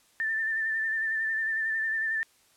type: tone with vibrato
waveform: sine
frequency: 1780 Hz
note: A6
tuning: 20 cents sharp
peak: -26 dBFS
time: 0.2-2.23 s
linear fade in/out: 0 ms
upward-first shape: sine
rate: 11 Hz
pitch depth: 31 cents each way
effects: white hiss -63 dBFS RMS until 2.56 s + low-pass 11000 Hz 12 dB/octave